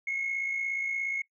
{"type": "tone pair together", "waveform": "sine", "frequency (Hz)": [2170, 2227], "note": ["C#7", "C#7"], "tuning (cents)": [-37, 7], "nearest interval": "unison", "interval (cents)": 44, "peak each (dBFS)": [-28, -37], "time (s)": [0.07, 1.22], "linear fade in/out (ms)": 5, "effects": ["noise-tail reverb RT60 0.1 s tail -20 dB re dry", "tanh soft clip ceiling -24 dBFS"]}